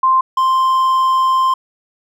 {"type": "tone pair in turn", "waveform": ["sine", "triangle"], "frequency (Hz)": [1046.5, 1046.5], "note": ["C6", "C6"], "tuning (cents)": [0, 0], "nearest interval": "unison", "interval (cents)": 0, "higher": "neither", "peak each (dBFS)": -9, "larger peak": "neither", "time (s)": [[0.03, 0.21], [0.37, 1.54]], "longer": "second", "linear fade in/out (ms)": 5, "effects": []}